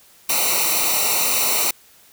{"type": "noise with comb filter", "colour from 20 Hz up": "white", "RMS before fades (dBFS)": -19, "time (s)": [0.29, 1.71], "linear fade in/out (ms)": 5, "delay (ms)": 0.6, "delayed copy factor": -0.9, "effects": ["white hiss -51 dBFS RMS until 2.12 s"]}